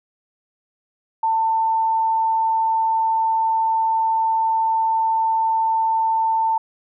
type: tone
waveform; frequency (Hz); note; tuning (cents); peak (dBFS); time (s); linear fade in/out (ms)
sine; 894; A5; +27; -16; 1.23-6.58; 5
effects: none